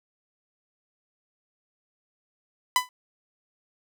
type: tone with exponential decay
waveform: sawtooth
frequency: 1000 Hz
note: B5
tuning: 21 cents sharp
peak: -11 dBFS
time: 2.76-2.89 s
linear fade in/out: 1 ms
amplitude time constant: 27 ms
effects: none